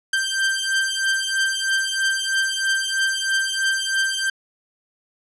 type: beating tone pair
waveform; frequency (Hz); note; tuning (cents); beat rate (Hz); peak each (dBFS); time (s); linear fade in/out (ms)
sawtooth; 1568 / 1571.1; G6 / G6; 0 / +3; 3.1; -19; 0.13-4.3; 5
effects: resampled to 24000 Hz + 9-bit